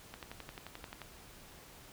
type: click train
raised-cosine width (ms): 0.3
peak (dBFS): -28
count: 11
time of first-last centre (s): 0.14-1.017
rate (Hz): 11.4
effects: pink hiss -55 dBFS RMS until 1.92 s